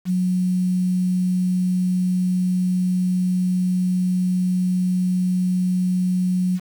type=tone with quantisation; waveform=sine; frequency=182.5 Hz; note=F#3; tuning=24 cents flat; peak=-17 dBFS; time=0.05-6.6 s; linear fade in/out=50 ms; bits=7; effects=none